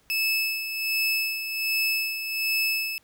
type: tone with tremolo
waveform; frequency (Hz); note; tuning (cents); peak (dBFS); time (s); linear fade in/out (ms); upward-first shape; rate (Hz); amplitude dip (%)
30% pulse; 2610; E7; -18; -19; 0.1-2.98; 0; sine; 1.3; 60
effects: pink hiss -63 dBFS RMS until 3.03 s